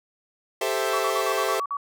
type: chord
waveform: sawtooth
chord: A minor seventh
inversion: third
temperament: equal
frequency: 392 / 440 / 523.3 / 659.3 Hz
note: G4 / A4 / C5 / E5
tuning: 0 / 0 / 0 / 0 cents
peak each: -25 dBFS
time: 0.61-1.6 s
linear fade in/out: 5 ms
type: tone bursts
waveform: sine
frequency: 1135 Hz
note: C#6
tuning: 41 cents sharp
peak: -25 dBFS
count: 8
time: 0.93-1.769 s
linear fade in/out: 2 ms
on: 62 ms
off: 49 ms
effects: none